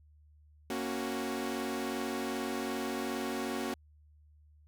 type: chord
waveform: sawtooth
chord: F# major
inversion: first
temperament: equal with one note detuned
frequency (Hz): 233.1 / 275.7 / 370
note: A#3 / C#4 / F#4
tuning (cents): 0 / -9 / 0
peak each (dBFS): -34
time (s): 0.7-3.74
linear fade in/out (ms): 2
effects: added 75 Hz sine -58 dBFS peak until 4.67 s